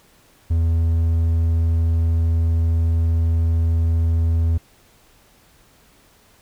triangle tone, 82.41 Hz, E2, in tune, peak -13 dBFS, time 0.5-4.58 s, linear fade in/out 10 ms, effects pink hiss -54 dBFS RMS until 6.41 s

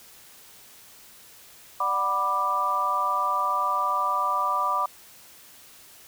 harmonic tone with a mistuned harmonic, 197 Hz, G3, 9 cents sharp, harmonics 3 / 4 / 5 / 6, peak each -35 / -32 / -27 / -24 dBFS, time 1.8-4.86 s, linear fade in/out 5 ms, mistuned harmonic 4, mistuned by -97 cents, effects white hiss -50 dBFS RMS until 6.07 s

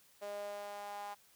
sawtooth tone with high-pass filter sweep, 204 Hz, G#3, 31 cents flat, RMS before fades -44 dBFS, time 0.21-1.15 s, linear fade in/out 20 ms, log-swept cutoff 560 to 860 Hz, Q 5.4, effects white hiss -66 dBFS RMS until 1.35 s

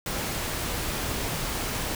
pink noise, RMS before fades -30 dBFS, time 0.06-1.95 s, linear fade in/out 2 ms, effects none

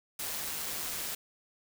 white noise with amplitude modulation, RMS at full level -35 dBFS, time 0.19-1.15 s, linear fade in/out 5 ms, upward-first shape sine, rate 154 Hz, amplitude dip 35%, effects none

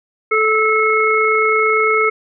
harmonic tone, 435.6 Hz, A4, 17 cents flat, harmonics 1 / 3 / 5, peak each -16 / -16 / -16 dBFS, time 0.31-2.1 s, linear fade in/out 10 ms, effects none

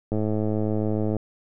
click train, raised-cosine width 2 ms, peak -13 dBFS, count 113, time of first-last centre 0.12-1.167 s, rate 107 Hz, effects none

